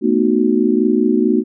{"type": "chord", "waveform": "sine", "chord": "B dominant seventh", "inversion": "third", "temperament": "just", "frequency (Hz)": [222.2, 246.9, 308.7, 370.4], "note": ["A3", "B3", "D#4", "F#4"], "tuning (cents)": [17, 0, -14, 2], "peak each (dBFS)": -17, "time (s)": [0.01, 1.44], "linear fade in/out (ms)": 50, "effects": []}